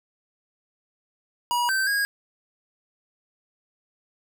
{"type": "tone with pitch steps", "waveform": "square", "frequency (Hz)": [964, 1552, 1638], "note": ["B5", "G6", "G#6"], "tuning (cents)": [-42, -18, -24], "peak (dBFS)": -22, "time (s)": [1.51, 2.05], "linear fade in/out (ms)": 0, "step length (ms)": 180, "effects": []}